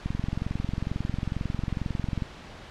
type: click train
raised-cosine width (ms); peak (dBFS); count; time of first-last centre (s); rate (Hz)
5; -16; 49; 0.06-2.222; 22.2
effects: pink hiss -44 dBFS RMS until 2.7 s + low-pass 4000 Hz 12 dB/octave